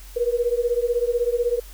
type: beating tone pair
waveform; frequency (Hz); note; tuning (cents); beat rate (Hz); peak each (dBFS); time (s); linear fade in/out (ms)
sine; 471.9 / 487.9; A#4 / B4; +21 / -21; 16; -22; 0.16-1.6; 10
effects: added 45 Hz sine -39 dBFS peak until 1.73 s + white hiss -47 dBFS RMS until 1.73 s